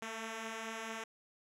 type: beating tone pair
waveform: 5% pulse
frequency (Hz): 220 / 224.5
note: A3 / A3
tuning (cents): 0 / +35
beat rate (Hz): 4.5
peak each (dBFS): -37 / -30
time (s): 0.02-1.04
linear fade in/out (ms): 5
effects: low-pass 9000 Hz 12 dB/octave